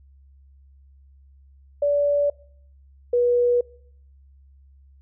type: tone pair in turn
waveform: sine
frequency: 577 / 485.2 Hz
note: D5 / B4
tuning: -31 / -31 cents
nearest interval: minor third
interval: 300 cents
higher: first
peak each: -17 / -16 dBFS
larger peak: second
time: 1.82-2.3 / 3.13-3.61 s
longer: neither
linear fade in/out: 5 ms
effects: noise-tail reverb RT60 0.6 s tail -23 dB re dry + added 68 Hz sine -49 dBFS peak until 5.01 s